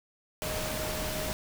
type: tone in noise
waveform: sine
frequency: 621 Hz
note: D#5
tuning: 3 cents flat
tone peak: -37 dBFS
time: 0.42-1.33 s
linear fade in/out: 0 ms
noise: pink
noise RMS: -34 dBFS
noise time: 0.42-1.33 s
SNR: -6 dB
effects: none